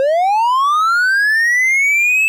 triangle linear sweep, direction up, 523.3 to 2637 Hz, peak -9 dBFS, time 0-2.28 s, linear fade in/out 0 ms, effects none

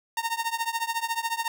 sawtooth tone with tremolo, 919 Hz, A#5, 25 cents flat, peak -19 dBFS, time 0.17-1.48 s, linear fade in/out 2 ms, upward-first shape triangle, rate 14 Hz, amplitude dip 95%, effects none

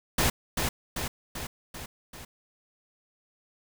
pink noise with echo, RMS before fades -24 dBFS, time 0.18-0.3 s, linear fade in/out 5 ms, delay 390 ms, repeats 5, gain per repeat -4 dB, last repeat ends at 2.25 s, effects none

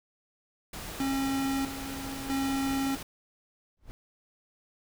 pink noise, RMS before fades -40 dBFS, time 0.73-3.03 s, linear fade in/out 5 ms
square tone with tremolo, 271.2 Hz, C#4, 38 cents flat, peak -28 dBFS, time 1-2.96 s, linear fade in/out 2 ms, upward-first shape square, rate 0.77 Hz, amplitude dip 70%
brown noise with exponential growth, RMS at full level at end -38 dBFS, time 3.77-3.91 s, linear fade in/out 0 ms, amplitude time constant 29 ms
effects none

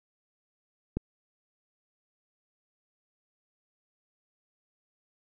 click, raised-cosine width 3 ms, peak -16 dBFS, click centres 0.97 s, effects none

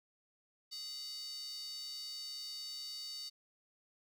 square tone with high-pass filter, 415.3 Hz, G#4, in tune, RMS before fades -45 dBFS, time 0.71-3.3 s, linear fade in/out 20 ms, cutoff 4400 Hz, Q 9.6, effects none

